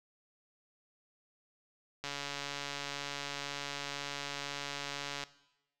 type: click train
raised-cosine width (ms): 0.2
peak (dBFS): -21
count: 455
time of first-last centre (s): 2.04-5.237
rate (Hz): 142
effects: noise-tail reverb RT60 0.9 s tail -18 dB re dry